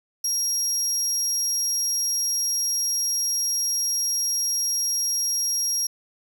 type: tone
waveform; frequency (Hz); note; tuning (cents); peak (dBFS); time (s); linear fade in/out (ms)
30% pulse; 5620; F8; +10; -18; 0.24-5.87; 5
effects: none